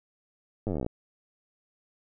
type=slowing click train; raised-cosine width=2 ms; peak=-18 dBFS; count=16; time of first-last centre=0.67-0.864 s; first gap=9 ms; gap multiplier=1.05; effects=none